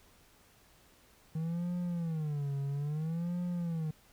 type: tone with vibrato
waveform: triangle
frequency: 156.9 Hz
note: D#3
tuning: 15 cents sharp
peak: -30 dBFS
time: 1.35-3.91 s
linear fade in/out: 5 ms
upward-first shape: sine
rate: 0.6 Hz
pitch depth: 210 cents each way
effects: pink hiss -63 dBFS RMS until 4.12 s